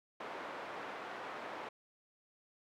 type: band-pass noise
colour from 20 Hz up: pink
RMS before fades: -45 dBFS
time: 0.2-1.69 s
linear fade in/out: 5 ms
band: 480 to 1700 Hz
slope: 12 dB/octave
effects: none